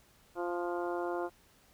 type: harmonic tone with a mistuned harmonic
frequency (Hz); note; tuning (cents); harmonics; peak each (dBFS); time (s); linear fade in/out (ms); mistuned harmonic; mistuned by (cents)
174.61; F3; 0; 2 / 3 / 4 / 5 / 6 / 7 / 8; -35 / -40 / -39 / -44 / -44 / -49 / -46; 0.35-1.3; 50; 8; +16
effects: pink hiss -64 dBFS RMS until 1.73 s